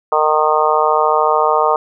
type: harmonic tone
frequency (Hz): 153.8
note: D#3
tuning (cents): -20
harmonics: 3 / 4 / 5 / 6 / 7 / 8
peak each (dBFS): -18 / -18 / -18 / -18 / -18 / -18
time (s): 0.12-1.76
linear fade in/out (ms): 2
effects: none